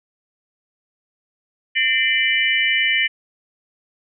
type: tone cluster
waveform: sine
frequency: 1810 / 2066 / 2343 / 2970 Hz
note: A6 / C7 / D7 / F#7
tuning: +48 / -22 / -5 / +6 cents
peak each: -21 dBFS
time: 1.75-3.08 s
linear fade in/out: 20 ms
effects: none